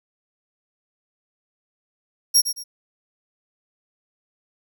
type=tone with echo; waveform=25% pulse; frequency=5590 Hz; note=F8; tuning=1 cent sharp; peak=-7 dBFS; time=2.34-2.42 s; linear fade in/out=20 ms; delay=110 ms; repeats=2; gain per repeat=-10 dB; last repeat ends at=2.64 s; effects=none